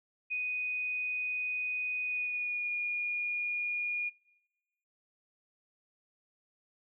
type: tone with pitch glide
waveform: sine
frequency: 2489 to 2435 Hz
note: D#7 to D#7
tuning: 0 to -38 cents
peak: -31 dBFS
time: 0.3-4.1 s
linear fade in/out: 20 ms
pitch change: -38 cents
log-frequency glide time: 2.03-2.71 s
effects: noise-tail reverb RT60 1.0 s tail -22 dB re dry